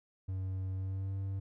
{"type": "tone with pitch glide", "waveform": "triangle", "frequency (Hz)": [94.4, 97.05], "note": ["F#2", "G2"], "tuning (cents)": [35, -17], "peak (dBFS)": -32, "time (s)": [0.28, 1.4], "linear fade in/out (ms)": 10, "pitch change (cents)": 48, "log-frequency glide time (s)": [0.73, 1.14], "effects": []}